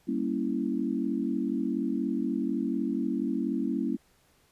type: chord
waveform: sine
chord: G diminished seventh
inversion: none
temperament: equal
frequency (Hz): 196 / 233.1 / 277.2 / 329.6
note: G3 / Bb3 / Db4 / Fb4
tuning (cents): 0 / 0 / 0 / 0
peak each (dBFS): -34 / -31 / -31 / -33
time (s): 0.07-3.97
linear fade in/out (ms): 20
effects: pink hiss -65 dBFS RMS until 4.51 s + resampled to 32000 Hz